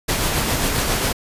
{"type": "noise with tremolo", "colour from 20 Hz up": "pink", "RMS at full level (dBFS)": -19, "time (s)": [0.08, 1.13], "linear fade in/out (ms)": 10, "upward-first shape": "sine", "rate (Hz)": 7.4, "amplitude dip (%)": 30, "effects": ["resampled to 32000 Hz"]}